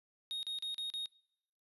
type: tone bursts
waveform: triangle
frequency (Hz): 3729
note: A#7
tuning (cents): 0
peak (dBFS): -35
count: 5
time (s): 0.31-1.058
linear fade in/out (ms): 0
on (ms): 120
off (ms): 37
effects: noise-tail reverb RT60 0.9 s tail -26 dB re dry + resampled to 32000 Hz